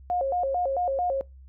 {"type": "tone with vibrato", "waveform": "sine", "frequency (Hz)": 622.3, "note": "D#5", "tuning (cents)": 0, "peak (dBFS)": -23, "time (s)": [0.1, 1.21], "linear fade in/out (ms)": 0, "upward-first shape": "square", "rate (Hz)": 4.5, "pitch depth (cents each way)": 240, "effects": ["noise-tail reverb RT60 0.2 s tail -23 dB re dry", "added 66 Hz sine -45 dBFS peak until 1.48 s"]}